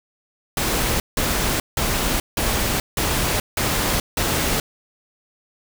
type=noise bursts; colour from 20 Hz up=pink; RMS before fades=-21 dBFS; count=7; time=0.57-4.6 s; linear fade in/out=2 ms; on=430 ms; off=170 ms; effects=none